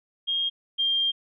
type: tone pair in turn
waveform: sine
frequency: 3236 / 3197 Hz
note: G#7 / G7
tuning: -46 / +33 cents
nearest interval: unison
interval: 21 cents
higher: first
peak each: -23 / -21 dBFS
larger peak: second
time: 0.27-0.5 / 0.78-1.12 s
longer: second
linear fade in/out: 20 ms
effects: none